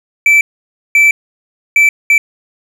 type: tone bursts at uneven times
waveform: triangle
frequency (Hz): 2323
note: D7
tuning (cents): -20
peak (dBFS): -3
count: 4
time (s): 0.26-0.41 / 0.95-1.11 / 1.76-1.89 / 2.1-2.18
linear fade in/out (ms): 2
effects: none